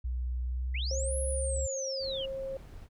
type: tone with pitch glide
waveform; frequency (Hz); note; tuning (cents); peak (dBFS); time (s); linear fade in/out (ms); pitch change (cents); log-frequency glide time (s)
sine; 61.74 to 67.72; B1 to C#2; 0 to -40; -30; 0.04-1.67; 10; +160; 0.45-1.38
type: linear two-way sweep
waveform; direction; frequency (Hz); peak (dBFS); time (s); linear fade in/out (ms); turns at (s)
sine; up then down; 1910 to 10860 to 2790; -35; 0.74-2.26; 10; 1.18
type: tone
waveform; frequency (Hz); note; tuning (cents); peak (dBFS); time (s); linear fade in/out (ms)
sine; 536; C5; +42; -34; 0.91-2.57; 2
type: noise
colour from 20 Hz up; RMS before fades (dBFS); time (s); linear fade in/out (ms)
brown; -47; 1.99-2.89; 50
effects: none